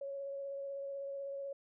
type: tone with vibrato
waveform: sine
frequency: 554.4 Hz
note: C#5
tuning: in tune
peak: -39 dBFS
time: 0.01-1.53 s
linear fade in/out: 5 ms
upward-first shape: triangle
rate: 16 Hz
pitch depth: 17 cents each way
effects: none